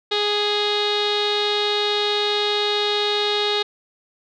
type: tone with low-pass filter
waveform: sawtooth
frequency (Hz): 415.3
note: G#4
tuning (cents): 0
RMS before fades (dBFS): -21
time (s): 0.11-3.63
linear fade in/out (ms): 10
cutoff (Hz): 3800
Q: 8.4
effects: none